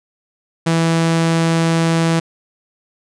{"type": "tone", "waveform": "sawtooth", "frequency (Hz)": 164.81, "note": "E3", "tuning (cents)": 0, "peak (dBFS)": -9, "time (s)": [0.66, 2.2], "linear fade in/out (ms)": 10, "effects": ["resampled to 22050 Hz"]}